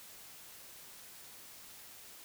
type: silence
effects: white hiss -53 dBFS RMS until 2.24 s